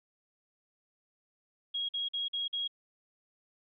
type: tone bursts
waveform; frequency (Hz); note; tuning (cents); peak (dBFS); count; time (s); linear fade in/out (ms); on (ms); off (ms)
sine; 3292; G#7; -16; -31; 5; 1.74-2.678; 10; 150; 47
effects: none